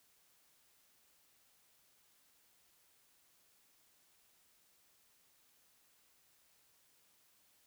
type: silence
effects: white hiss -71 dBFS RMS until 7.66 s